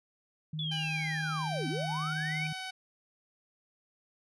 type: tone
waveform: sine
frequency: 155.56 Hz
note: D#3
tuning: in tune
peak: -34 dBFS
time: 0.53-2.53 s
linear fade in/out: 5 ms
type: linear two-way sweep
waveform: sine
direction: down then up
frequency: 3485 to 239.2 to 2375 Hz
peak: -34 dBFS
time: 0.59-2.47 s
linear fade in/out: 2 ms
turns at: 1.68 s
type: tone with pitch glide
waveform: 10% pulse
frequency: 802 to 752.6 Hz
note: G5 to F#5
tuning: +39 to +29 cents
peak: -29 dBFS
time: 0.71-2.71 s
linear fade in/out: 10 ms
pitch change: -110 cents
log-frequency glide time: 1.28-1.86 s
effects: resampled to 22050 Hz